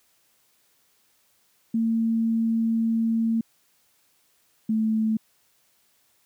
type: tone pair in turn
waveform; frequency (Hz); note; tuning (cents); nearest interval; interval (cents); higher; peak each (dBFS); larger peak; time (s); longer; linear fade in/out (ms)
sine; 226.6 / 219.6; A#3 / A3; -49 / -3; minor second; 54; first; -20; neither; 1.74-3.41 / 4.69-5.17; first; 5
effects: white hiss -65 dBFS RMS until 6.25 s + high-pass 60 Hz 12 dB/octave